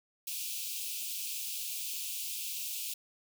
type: high-pass noise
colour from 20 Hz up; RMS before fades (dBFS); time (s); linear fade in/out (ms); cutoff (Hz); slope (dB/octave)
white; -38; 0.27-2.94; 5; 2400; 96
effects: none